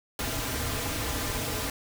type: noise with comb filter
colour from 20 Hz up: pink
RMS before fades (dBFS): -31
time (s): 0.19-1.7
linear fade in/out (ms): 2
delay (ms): 5.4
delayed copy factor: -0.65
effects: none